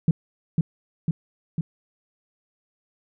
sine tone with echo, 161.9 Hz, E3, 31 cents flat, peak -12 dBFS, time 0.08-0.11 s, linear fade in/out 2 ms, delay 500 ms, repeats 3, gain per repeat -3 dB, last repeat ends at 1.61 s, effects tanh soft clip ceiling -10 dBFS

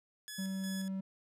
10% pulse tone with tremolo, 1700 Hz, G#6, 40 cents sharp, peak -34 dBFS, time 0.28-0.88 s, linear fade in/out 0 ms, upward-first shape square, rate 2.8 Hz, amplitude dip 55%
triangle tone, 191.6 Hz, G3, 39 cents flat, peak -33 dBFS, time 0.38-1.01 s, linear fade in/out 10 ms
effects none

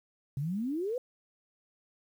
sine exponential sweep, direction up, 130.8 to 520 Hz, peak -30 dBFS, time 0.37-0.98 s, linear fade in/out 2 ms, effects 10-bit

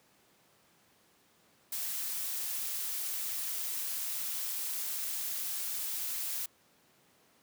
blue noise, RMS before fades -36 dBFS, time 1.72-6.46 s, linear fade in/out 5 ms, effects pink hiss -66 dBFS RMS until 7.42 s + high-pass 150 Hz 12 dB/octave

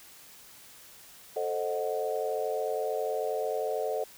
sine chord, A diminished seventh, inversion none, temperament equal with one note detuned, 440 / 529.3 / 622.3 / 740 Hz, A4 / C5 / Eb5 / Gb5, 0 / +20 / 0 / 0 cents, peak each -32 / -34 / -34 / -36 dBFS, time 1.36-4.04 s, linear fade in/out 5 ms, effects white hiss -52 dBFS RMS until 4.17 s

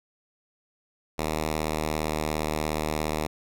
5% pulse tone with pitch glide, 77.78 to 77.06 Hz, D#2 to D#2, 0 to -16 cents, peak -15 dBFS, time 1.18-3.27 s, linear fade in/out 10 ms, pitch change -16 cents, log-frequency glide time 1.45-2.31 s, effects none

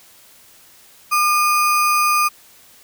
sine tone with sample-and-hold, 1205 Hz, D6, 44 cents sharp, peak -13 dBFS, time 1.11-2.29 s, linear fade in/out 20 ms, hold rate 3675 Hz, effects white hiss -48 dBFS RMS until 2.83 s

